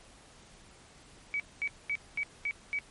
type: tone bursts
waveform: sine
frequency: 2275 Hz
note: C#7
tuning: 44 cents sharp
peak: -29 dBFS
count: 6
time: 1.34-2.788 s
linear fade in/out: 0 ms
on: 58 ms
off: 220 ms
effects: pink hiss -56 dBFS RMS until 2.9 s + MP3 48 kbps